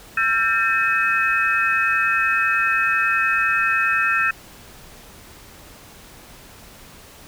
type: tone cluster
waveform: sine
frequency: 1351 / 1575 / 1805 / 2548 Hz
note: E6 / G6 / A6 / D#7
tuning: +42 / +8 / +44 / +41 cents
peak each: -22 dBFS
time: 0.17-4.31 s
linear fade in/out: 5 ms
effects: pink hiss -44 dBFS RMS until 7.27 s